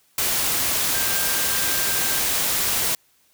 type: tone in noise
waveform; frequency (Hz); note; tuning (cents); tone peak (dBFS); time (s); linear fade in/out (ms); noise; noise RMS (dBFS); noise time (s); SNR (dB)
sine; 1585; G6; +19; -32; 0.94-2.2; 2; white; -22; 0.18-2.95; -13
effects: white hiss -61 dBFS RMS until 3.33 s